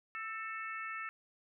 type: harmonic tone with a mistuned harmonic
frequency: 440 Hz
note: A4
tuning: in tune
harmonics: 3 / 4 / 5 / 6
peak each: -42 / -44 / -46 / -48 dBFS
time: 0.15-1.09 s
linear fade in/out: 0 ms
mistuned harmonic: 4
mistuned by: +32 cents
effects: none